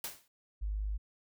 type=noise with exponential decay; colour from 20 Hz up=white; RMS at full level=-36 dBFS; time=0.04-0.28 s; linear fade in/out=2 ms; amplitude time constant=51 ms
type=tone; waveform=sine; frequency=51.4 Hz; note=G#1; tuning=17 cents flat; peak=-32 dBFS; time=0.61-0.98 s; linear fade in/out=20 ms
effects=none